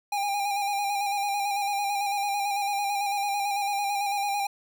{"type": "tone with vibrato", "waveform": "square", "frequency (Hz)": 807, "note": "G#5", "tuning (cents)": -50, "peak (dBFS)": -26, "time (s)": [0.12, 4.47], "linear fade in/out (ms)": 5, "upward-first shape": "square", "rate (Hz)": 9, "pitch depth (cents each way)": 30, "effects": []}